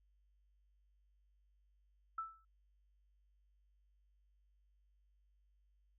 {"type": "tone with exponential decay", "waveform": "sine", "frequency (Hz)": 1320, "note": "E6", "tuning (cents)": 2, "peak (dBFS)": -36, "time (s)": [2.18, 2.45], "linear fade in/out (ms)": 5, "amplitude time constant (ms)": 58, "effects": ["added 50 Hz sine -70 dBFS peak until 5.98 s"]}